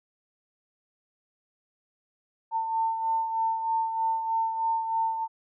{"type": "beating tone pair", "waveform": "sine", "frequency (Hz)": [899, 902.2], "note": ["A5", "A5"], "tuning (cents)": [37, 43], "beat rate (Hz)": 3.2, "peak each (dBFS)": [-25, -34], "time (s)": [2.51, 5.28], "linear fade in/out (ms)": 50, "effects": []}